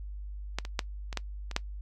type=clicks; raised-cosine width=0.2 ms; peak=-13 / -22 / -10 / -21 / -13 / -22 / -9 dBFS; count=7; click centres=0.586 / 0.651 / 0.792 / 1.128 / 1.173 / 1.513 / 1.564 s; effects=noise-tail reverb RT60 0.1 s tail -21 dB re dry + added 50 Hz sine -37 dBFS peak until 1.81 s